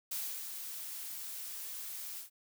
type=noise with ADSR envelope; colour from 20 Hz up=blue; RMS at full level=-37 dBFS; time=0.11-2.3 s; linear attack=9 ms; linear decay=300 ms; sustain=-6 dB; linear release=120 ms; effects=none